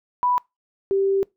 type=tone pair in turn; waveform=sine; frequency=987.8 / 390.9 Hz; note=B5 / G4; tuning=0 / -5 cents; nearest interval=octave + major third; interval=1605 cents; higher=first; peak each=-17 dBFS; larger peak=neither; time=0.23-0.38 / 0.91-1.23 s; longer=second; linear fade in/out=0 ms; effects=noise-tail reverb RT60 0.2 s tail -24 dB re dry